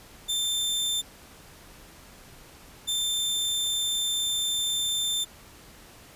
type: tone pair in turn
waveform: sawtooth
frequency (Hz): 3568 / 3568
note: A7 / A7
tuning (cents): +23 / +23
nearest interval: unison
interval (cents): 0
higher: neither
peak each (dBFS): -22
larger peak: neither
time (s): 0.28-1.02 / 2.87-5.25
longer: second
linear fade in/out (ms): 20
effects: pink hiss -50 dBFS RMS until 6.15 s + resampled to 32000 Hz